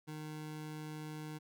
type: tone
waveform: 25% pulse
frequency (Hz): 153.7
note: D#3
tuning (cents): -21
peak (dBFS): -39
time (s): 0.07-1.39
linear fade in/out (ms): 20
effects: none

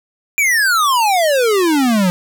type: exponential sweep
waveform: square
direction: down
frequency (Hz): 2400 to 174.61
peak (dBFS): -12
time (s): 0.38-2.1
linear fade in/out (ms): 0
effects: none

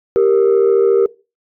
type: tone pair together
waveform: sine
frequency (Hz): 392.3 / 466.2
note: G4 / A#4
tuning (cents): +1 / 0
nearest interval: minor third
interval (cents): 299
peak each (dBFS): -10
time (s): 0.16-1.06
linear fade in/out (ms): 0
effects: noise-tail reverb RT60 0.3 s tail -21 dB re dry + tanh soft clip ceiling -6 dBFS

